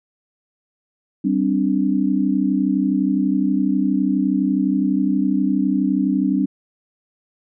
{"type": "chord", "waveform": "sine", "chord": "G suspended fourth", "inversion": "none", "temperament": "equal with one note detuned", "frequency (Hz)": [194.31, 261.6, 293.7], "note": ["G3", "C4", "D4"], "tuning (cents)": [-15, 0, 0], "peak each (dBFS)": -20, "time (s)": [1.24, 6.46], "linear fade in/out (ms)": 10, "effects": []}